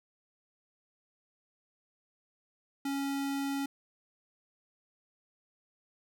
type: tone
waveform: square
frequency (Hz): 277.2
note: C#4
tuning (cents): 0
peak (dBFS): -32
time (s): 2.85-3.66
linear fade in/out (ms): 5
effects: none